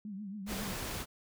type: tone with vibrato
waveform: sine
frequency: 201.4 Hz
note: G3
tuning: 47 cents sharp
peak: -39 dBFS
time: 0.05-0.73 s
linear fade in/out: 2 ms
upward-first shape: triangle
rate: 7.3 Hz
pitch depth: 130 cents each way
type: noise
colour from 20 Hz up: pink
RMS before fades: -39 dBFS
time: 0.46-1.06 s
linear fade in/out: 50 ms
effects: none